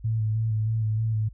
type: tone with vibrato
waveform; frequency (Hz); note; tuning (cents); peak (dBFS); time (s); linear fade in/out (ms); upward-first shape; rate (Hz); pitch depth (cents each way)
sine; 110; A2; 0; -22; 0.04-1.29; 10; square; 3.2; 25
effects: added 50 Hz sine -43 dBFS peak until 1.33 s